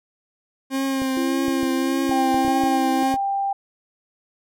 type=tone with vibrato; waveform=40% pulse; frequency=266.7 Hz; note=C4; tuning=33 cents sharp; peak=-20 dBFS; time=0.7-3.17 s; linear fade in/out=50 ms; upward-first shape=triangle; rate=1.7 Hz; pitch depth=28 cents each way
type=clicks; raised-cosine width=2 ms; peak=-18 dBFS; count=9; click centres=1.019 / 1.483 / 1.631 / 2.094 / 2.344 / 2.449 / 2.48 / 2.637 / 3.141 s
type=tone with pitch glide; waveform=sine; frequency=337 to 326.5 Hz; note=E4 to E4; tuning=+38 to -17 cents; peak=-24 dBFS; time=1.17-3.03 s; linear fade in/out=0 ms; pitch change=-55 cents; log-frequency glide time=1.88-2.86 s
type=tone; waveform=sine; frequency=791 Hz; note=G5; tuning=15 cents sharp; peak=-20 dBFS; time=2.11-3.53 s; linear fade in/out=5 ms
effects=none